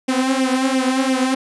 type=tone with flanger; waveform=sawtooth; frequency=261.6 Hz; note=C4; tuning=in tune; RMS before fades=-18 dBFS; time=0.08-1.35 s; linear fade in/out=10 ms; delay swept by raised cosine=0.34 to 5.04 ms; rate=2.9 Hz; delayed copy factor=+0.75; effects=resampled to 24000 Hz